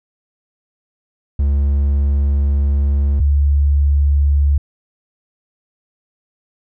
triangle / sine tone pair in turn, 70.4 / 71.42 Hz, C#2 / D2, +27 / -48 cents, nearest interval unison, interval 25 cents, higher second, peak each -10 dBFS, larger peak neither, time 1.39-3.2 / 3.2-4.58 s, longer first, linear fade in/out 5 ms, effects none

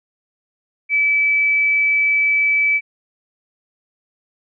sine tone, 2303 Hz, D7, 34 cents flat, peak -13 dBFS, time 0.89-2.81 s, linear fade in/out 50 ms, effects none

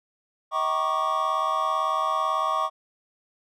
triangle tone cluster, 637 / 772 / 951 / 1108 / 1186 Hz, D#5 / G5 / A#5 / C#6 / D6, +41 / -27 / +34 / -1 / +17 cents, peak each -29 / -31 / -32 / -23 / -27 dBFS, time 0.51-2.7 s, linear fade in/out 50 ms, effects none

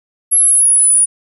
sine exponential sweep, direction down, 11220 to 9610 Hz, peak -7 dBFS, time 0.31-1.06 s, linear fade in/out 20 ms, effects none

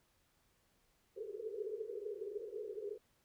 pink band-pass noise, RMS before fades -44 dBFS, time 1.16-2.98 s, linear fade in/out 10 ms, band 400 to 460 Hz, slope 96 dB/octave, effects pink hiss -75 dBFS RMS until 3.24 s

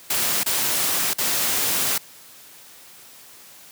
white noise with dropouts, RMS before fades -22 dBFS, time 0.1-1.98 s, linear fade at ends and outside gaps 5 ms, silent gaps 0.434-0.461 / 1.135-1.183 s, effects white hiss -46 dBFS RMS until 3.71 s + high-pass 100 Hz 12 dB/octave

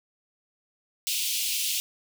pink high-pass noise, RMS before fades -28 dBFS, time 1.07-1.8 s, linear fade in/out 0 ms, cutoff 2600 Hz, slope 48 dB/octave, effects none

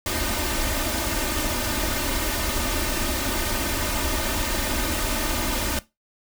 pink noise with comb filter, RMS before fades -25 dBFS, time 0.06-5.79 s, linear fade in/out 2 ms, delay 3.3 ms, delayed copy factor +0.95, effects noise-tail reverb RT60 0.2 s tail -17 dB re dry

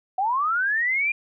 sine linear sweep, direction up, 729 to 2426 Hz, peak -20 dBFS, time 0.18-1.12 s, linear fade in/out 5 ms, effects none

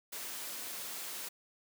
white high-pass noise, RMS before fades -42 dBFS, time 0.12-1.29 s, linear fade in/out 10 ms, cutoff 220 Hz, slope 12 dB/octave, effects none

